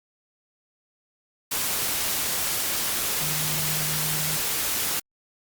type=tone in noise; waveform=sine; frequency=153.6 Hz; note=D#3; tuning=22 cents flat; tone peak=-32 dBFS; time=3.21-4.37 s; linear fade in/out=10 ms; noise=white; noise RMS=-26 dBFS; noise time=1.51-5 s; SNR=-9 dB; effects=Opus 48 kbps